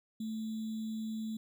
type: tone with sample-and-hold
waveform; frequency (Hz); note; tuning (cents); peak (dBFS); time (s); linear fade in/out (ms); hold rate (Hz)
sine; 220; A3; 0; -35; 0.2-1.37; 5; 3675
effects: none